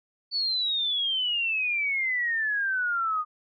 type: exponential sweep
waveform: sine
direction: down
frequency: 4518 to 1221 Hz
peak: -24 dBFS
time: 0.31-3.25 s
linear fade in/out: 50 ms
effects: none

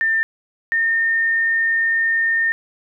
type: tone pair in turn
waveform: sine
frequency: 1795 / 1822.2 Hz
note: A6 / A#6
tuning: +34 / -40 cents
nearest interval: unison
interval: 26 cents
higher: second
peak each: -15 dBFS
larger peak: neither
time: 0.01-0.23 / 0.72-2.52 s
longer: second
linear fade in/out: 0 ms
effects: none

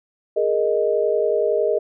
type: chord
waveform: sine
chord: Ab suspended second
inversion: none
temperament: equal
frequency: 415.3 / 466.2 / 622.3 Hz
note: Ab4 / Bb4 / Eb5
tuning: 0 / 0 / 0 cents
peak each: -21 dBFS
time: 0.36-1.79 s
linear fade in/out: 10 ms
effects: none

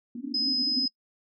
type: band-pass noise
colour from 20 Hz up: white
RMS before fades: -35 dBFS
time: 0.15-0.86 s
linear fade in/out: 5 ms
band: 240 to 290 Hz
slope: 96 dB/octave
type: tone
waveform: sine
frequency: 5060 Hz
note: D#8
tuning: 28 cents sharp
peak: -24 dBFS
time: 0.34-0.88 s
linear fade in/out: 5 ms
effects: noise-tail reverb RT60 0.1 s tail -25 dB re dry

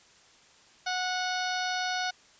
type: harmonic tone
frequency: 734 Hz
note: F#5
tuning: 14 cents flat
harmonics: 1 / 2 / 3 / 4 / 5 / 6 / 7 / 8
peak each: -32 / -33 / -40 / -41 / -39 / -39 / -42 / -43 dBFS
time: 0.86-2.11 s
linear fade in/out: 10 ms
effects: white hiss -58 dBFS RMS until 2.39 s + resampled to 16000 Hz

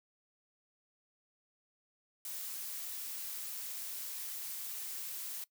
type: noise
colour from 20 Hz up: blue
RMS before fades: -42 dBFS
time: 2.25-5.44 s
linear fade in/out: 2 ms
effects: noise-tail reverb RT60 0.1 s tail -20 dB re dry

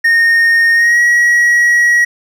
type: tone with pitch glide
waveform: triangle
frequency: 1844 to 1911.2 Hz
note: A#6 to A#6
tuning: -19 to +43 cents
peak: -5 dBFS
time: 0.04-2.05 s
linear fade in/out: 10 ms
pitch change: +62 cents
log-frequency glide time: 0.74-1 s
effects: none

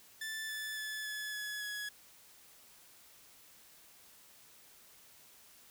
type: tone with pitch steps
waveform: sawtooth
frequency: 1760 / 1743.8 / 1727.8 / 1711.9 / 1696.1 / 1680.5 Hz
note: A6 / A6 / A6 / A6 / G#6 / G#6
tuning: 0 / -16 / -32 / -48 / +36 / +20 cents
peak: -35 dBFS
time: 0.21-1.89 s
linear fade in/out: 5 ms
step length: 280 ms
effects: white hiss -60 dBFS RMS until 5.7 s

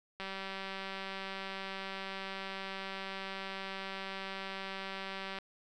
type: click train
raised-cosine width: 0.3 ms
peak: -25 dBFS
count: 1002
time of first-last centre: 0.2-5.387 s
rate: 193 Hz
effects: none

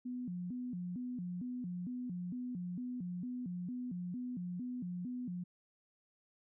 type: tone with vibrato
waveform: sine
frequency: 210.4 Hz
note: G#3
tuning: 23 cents sharp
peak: -38 dBFS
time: 0.05-5.44 s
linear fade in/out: 10 ms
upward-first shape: square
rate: 2.2 Hz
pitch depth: 290 cents each way
effects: none

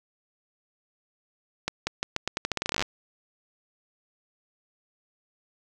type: accelerating click train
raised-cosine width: 0.2 ms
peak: -9 dBFS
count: 20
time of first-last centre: 1.68-2.824 s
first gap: 190 ms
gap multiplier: 0.84
effects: none

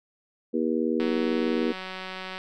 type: harmonic tone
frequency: 80 Hz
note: D#2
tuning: 49 cents sharp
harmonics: 3 / 4 / 5 / 6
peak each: -27 / -28 / -29 / -30 dBFS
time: 0.53-1.73 s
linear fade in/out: 20 ms
type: click train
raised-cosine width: 0.3 ms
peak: -20 dBFS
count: 259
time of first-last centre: 1-2.38 s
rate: 187 Hz
effects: none

